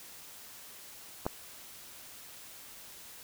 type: clicks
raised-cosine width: 1 ms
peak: -30 / -16 dBFS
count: 2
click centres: 1.255 / 1.265 s
effects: white hiss -50 dBFS RMS until 3.23 s